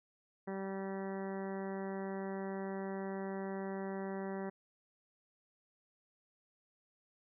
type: harmonic tone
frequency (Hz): 193.5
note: G3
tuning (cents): -22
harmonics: 1 / 2 / 3 / 4 / 5 / 6 / 7 / 8 / 9 / 10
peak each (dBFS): -41 / -42 / -47 / -49 / -52 / -57 / -58 / -57 / -57 / -56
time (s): 0.47-4.5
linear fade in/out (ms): 10
effects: none